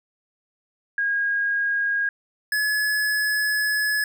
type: tone pair in turn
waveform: sine / square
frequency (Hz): 1633 / 1701.8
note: G#6 / G#6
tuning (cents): -30 / +42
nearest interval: minor second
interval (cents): 72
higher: second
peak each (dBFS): -20 / -21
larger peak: first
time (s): 0.98-2.09 / 2.52-4.04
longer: second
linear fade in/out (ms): 2
effects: none